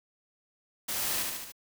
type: noise with echo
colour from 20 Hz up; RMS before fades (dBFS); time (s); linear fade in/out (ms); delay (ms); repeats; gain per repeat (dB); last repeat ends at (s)
white; -33; 0.88-1.23; 10; 73; 4; -3; 1.522
effects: none